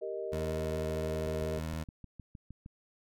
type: chord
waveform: sine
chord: Eb major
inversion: first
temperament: equal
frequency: 392 / 466.2 / 622.3 Hz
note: G4 / Bb4 / Eb5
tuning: 0 / 0 / 0 cents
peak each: -39 dBFS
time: 0.01-1.6 s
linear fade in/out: 20 ms
type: tone with vibrato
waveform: 20% pulse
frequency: 79.8 Hz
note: D#2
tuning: 44 cents sharp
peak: -30 dBFS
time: 0.32-1.84 s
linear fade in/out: 10 ms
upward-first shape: sine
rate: 16 Hz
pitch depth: 39 cents each way
type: click train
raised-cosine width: 5 ms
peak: -34 dBFS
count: 10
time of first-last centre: 1.27-2.661 s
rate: 6.47 Hz
effects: none